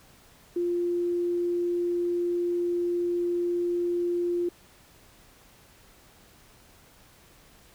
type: tone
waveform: sine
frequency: 349.2 Hz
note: F4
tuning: in tune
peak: -24 dBFS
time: 0.56-4.49 s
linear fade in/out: 5 ms
effects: pink hiss -56 dBFS RMS until 7.74 s